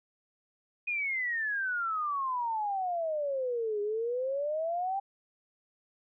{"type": "exponential two-way sweep", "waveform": "sine", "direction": "down then up", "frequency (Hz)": [2489, 407.3, 798], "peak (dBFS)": -29, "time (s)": [0.87, 5], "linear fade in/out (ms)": 10, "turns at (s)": 3.81, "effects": []}